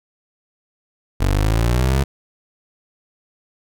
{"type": "linear sweep", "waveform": "25% pulse", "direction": "up", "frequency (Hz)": [45.58, 69.3], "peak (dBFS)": -11, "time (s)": [1.2, 2.04], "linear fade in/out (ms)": 10, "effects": []}